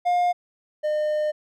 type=tone pair in turn; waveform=triangle; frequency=710 / 606.6 Hz; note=F5 / D#5; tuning=+28 / -44 cents; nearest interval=minor third; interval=272 cents; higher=first; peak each=-16 / -19 dBFS; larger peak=first; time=0.05-0.33 / 0.83-1.32 s; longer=second; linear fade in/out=20 ms; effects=none